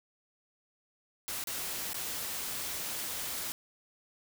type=noise with dropouts; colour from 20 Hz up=white; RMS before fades=-37 dBFS; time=1.28-3.52 s; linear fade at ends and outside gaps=0 ms; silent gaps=1.439-1.472 / 1.932-1.944 s; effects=none